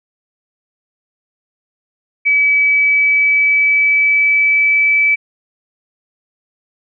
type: tone with pitch glide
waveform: sine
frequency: 2288 to 2305 Hz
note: D7 to D7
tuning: -46 to -33 cents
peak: -9 dBFS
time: 2.25-5.16 s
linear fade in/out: 20 ms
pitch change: +13 cents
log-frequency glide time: 2.62-4.94 s
effects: none